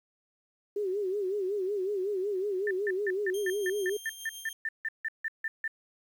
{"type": "tone with vibrato", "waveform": "sine", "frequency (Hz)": 392, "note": "G4", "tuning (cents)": 0, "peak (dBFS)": -28, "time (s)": [0.76, 3.97], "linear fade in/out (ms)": 5, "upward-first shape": "sine", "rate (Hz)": 5.4, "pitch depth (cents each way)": 120}
{"type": "tone bursts", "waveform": "sine", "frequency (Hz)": 1787, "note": "A6", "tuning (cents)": 26, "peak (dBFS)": -29, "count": 16, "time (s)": [2.67, 5.678], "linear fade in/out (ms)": 2, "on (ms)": 38, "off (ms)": 160}
{"type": "tone with tremolo", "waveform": "15% pulse", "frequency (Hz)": 3188, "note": "G7", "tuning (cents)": 28, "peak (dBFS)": -33, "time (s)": [3.34, 4.53], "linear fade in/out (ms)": 2, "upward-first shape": "sine", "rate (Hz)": 7, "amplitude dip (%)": 40}
{"effects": ["10-bit"]}